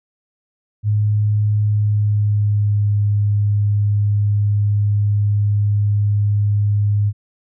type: tone with pitch glide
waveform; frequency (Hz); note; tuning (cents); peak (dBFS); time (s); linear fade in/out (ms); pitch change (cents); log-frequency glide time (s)
sine; 105.1 to 103.12; G#2 to G#2; +21 to -12; -13; 0.83-7.13; 50; -33; 1.61-2.94
effects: none